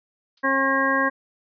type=noise with exponential decay; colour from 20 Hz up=violet; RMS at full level=-38 dBFS; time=0.37-0.46 s; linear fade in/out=5 ms; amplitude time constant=18 ms
type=harmonic tone; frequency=270 Hz; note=C#4; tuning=45 cents flat; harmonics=1 / 2 / 3 / 4 / 6 / 7; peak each=-26 / -26 / -34 / -23 / -23 / -27 dBFS; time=0.43-1.1 s; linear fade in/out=20 ms
effects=resampled to 11025 Hz